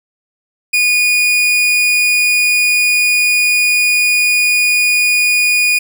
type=tone; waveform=40% pulse; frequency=2456 Hz; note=D#7; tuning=23 cents flat; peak=-9 dBFS; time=0.73-5.79 s; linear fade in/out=10 ms; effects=none